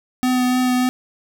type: tone with vibrato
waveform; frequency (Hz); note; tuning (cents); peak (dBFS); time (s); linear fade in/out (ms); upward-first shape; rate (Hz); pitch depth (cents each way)
square; 251.8; B3; +34; -16; 0.23-0.89; 0; triangle; 3.4; 15
effects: none